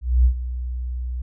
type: tone with ADSR envelope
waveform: sine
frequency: 61.74 Hz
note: B1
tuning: in tune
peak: -10 dBFS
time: 0.01-1.22 s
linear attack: 240 ms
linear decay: 85 ms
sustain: -14 dB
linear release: 6 ms
effects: none